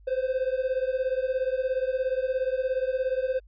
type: beating tone pair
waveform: triangle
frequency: 511 / 528 Hz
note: C5 / C5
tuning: -41 / +16 cents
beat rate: 17 Hz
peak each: -25 / -26 dBFS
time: 0.07-3.4 s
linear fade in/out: 10 ms
effects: added 50 Hz sine -50 dBFS peak until 3.47 s + resampled to 11025 Hz